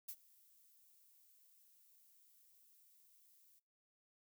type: noise with ADSR envelope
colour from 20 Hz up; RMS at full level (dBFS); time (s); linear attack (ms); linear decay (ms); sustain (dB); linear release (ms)
violet; -45; 0.08-3.6; 10; 60; -24; 20
effects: noise-tail reverb RT60 0.3 s tail -23 dB re dry